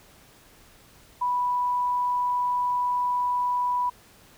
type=tone; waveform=sine; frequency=985 Hz; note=B5; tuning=5 cents flat; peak=-22 dBFS; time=1.21-3.9 s; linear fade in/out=10 ms; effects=pink hiss -54 dBFS RMS until 4.37 s